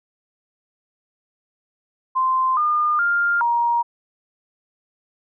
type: tone with pitch steps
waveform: sine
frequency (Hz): 1040 / 1212 / 1401 / 944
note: C6 / D#6 / F6 / A#5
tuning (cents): -11 / -46 / +5 / +22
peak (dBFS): -16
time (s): 2.15-3.83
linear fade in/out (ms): 20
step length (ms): 420
effects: none